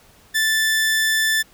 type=tone; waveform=sawtooth; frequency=1760 Hz; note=A6; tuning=in tune; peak=-13 dBFS; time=0.34-1.43 s; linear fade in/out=20 ms; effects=pink hiss -52 dBFS RMS until 1.53 s